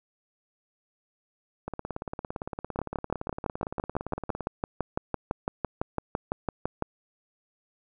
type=two click trains; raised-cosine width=1 ms; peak=-19 / -13 dBFS; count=49 / 25; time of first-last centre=1.68-4.407 / 2.79-6.824 s; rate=17.6 / 5.95 Hz; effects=none